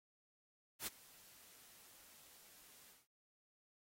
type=noise with ADSR envelope; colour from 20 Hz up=white; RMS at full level=-41 dBFS; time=0.79-3.07 s; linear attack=79 ms; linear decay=16 ms; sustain=-22 dB; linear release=180 ms; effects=AAC 48 kbps